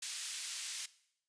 white band-pass noise, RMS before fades -42 dBFS, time 0.02-0.86 s, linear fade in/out 5 ms, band 2400 to 9000 Hz, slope 12 dB/octave, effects noise-tail reverb RT60 0.7 s tail -18 dB re dry + resampled to 22050 Hz

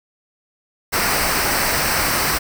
pink noise with comb filter, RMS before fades -19 dBFS, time 0.92-2.39 s, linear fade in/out 20 ms, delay 0.29 ms, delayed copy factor -0.6, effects none

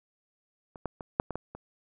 clicks, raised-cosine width 1 ms, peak -30 / -17 / -25 / -9 / -20 / -19 / -27 dBFS, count 7, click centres 0.758 / 0.857 / 1.008 / 1.199 / 1.307 / 1.356 / 1.55 s, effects none

